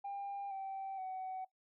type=tone with pitch steps; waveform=sine; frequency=799 / 775.4 / 752.4 Hz; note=G5 / G5 / F#5; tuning=+33 / -19 / +29 cents; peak=-38 dBFS; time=0.04-1.45 s; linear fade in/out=10 ms; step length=470 ms; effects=noise-tail reverb RT60 0.1 s tail -17 dB re dry + tanh soft clip ceiling -37 dBFS